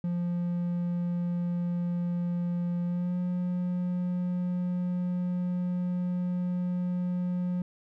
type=tone with pitch glide; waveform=triangle; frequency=174.61 to 179 Hz; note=F3 to F3; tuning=0 to +43 cents; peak=-25 dBFS; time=0.04-7.62 s; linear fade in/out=2 ms; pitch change=+43 cents; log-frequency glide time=2.84-3.16 s; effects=none